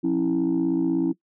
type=tone cluster; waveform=sine; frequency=177.6 / 270.8 / 327.2 Hz; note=F3 / C#4 / E4; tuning=+29 / -40 / -13 cents; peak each=-27 / -22 / -21 dBFS; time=0.03-1.13 s; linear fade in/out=20 ms; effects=noise-tail reverb RT60 0.1 s tail -19 dB re dry + tanh soft clip ceiling -15 dBFS